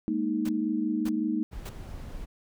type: chord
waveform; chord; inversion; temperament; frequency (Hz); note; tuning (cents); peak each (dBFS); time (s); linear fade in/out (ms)
sine; Ab suspended second; none; equal; 207.7 / 233.1 / 311.1; Ab3 / Bb3 / Eb4; 0 / 0 / 0; -32 / -30 / -28; 0.08-1.43; 0
type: noise bursts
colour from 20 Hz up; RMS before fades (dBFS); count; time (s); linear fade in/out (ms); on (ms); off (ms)
pink; -41; 3; 0.45-1.693; 5; 41; 560
type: noise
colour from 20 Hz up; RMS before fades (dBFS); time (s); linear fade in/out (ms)
brown; -39; 1.51-2.26; 20
effects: none